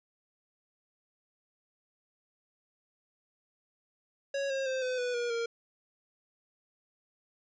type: tone with pitch steps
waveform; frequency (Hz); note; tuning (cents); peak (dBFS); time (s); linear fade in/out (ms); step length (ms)
square; 554.4 / 538.3 / 522.7 / 507.5 / 492.8 / 478.5 / 464.6; C#5 / C5 / C5 / B4 / B4 / A#4 / A#4; 0 / +49 / -2 / +47 / -4 / +45 / -6; -31; 4.34-5.46; 5; 160
effects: resampled to 16000 Hz